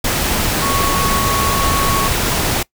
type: tone in noise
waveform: sine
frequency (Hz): 1108.7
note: C#6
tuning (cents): 0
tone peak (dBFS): -18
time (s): 0.62-2.08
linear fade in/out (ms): 5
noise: pink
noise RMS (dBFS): -17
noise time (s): 0.04-2.63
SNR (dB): -4
effects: noise-tail reverb RT60 0.1 s tail -22 dB re dry